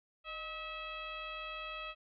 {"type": "tone with frequency modulation", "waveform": "sine", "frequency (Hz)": 1942, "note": "B6", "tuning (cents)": -30, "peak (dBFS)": -40, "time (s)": [0.24, 1.95], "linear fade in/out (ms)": 50, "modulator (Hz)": 662, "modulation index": 2, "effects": []}